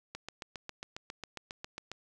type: click train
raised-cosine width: 0.2 ms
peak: -23 dBFS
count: 14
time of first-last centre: 0.15-1.916 s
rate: 7.36 Hz
effects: none